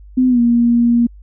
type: tone with pitch glide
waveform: sine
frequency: 255.3 to 236.8 Hz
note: C4 to A#3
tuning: -42 to +27 cents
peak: -9 dBFS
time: 0.17-1.07 s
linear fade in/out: 10 ms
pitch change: -131 cents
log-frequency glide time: 0.28-0.4 s
effects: added 50 Hz sine -36 dBFS peak until 1.22 s